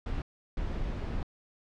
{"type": "noise bursts at uneven times", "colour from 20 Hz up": "brown", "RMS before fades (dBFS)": -33, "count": 2, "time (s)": [[0.06, 0.22], [0.57, 1.23]], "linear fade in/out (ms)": 2, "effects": ["low-pass 4000 Hz 12 dB/octave"]}